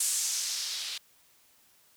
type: noise with low-pass filter sweep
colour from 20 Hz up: violet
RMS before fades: -32 dBFS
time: 0-0.98 s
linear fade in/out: 5 ms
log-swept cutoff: 8500 to 3600 Hz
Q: 1.8
effects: white hiss -63 dBFS RMS until 1.96 s